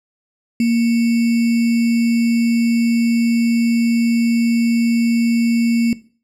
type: tone with sample-and-hold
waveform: sine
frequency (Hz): 232.5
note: A#3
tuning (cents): -4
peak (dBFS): -12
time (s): 0.6-5.93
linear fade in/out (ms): 2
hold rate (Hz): 2450
effects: noise-tail reverb RT60 0.4 s tail -18 dB re dry + low-pass 10000 Hz 12 dB/octave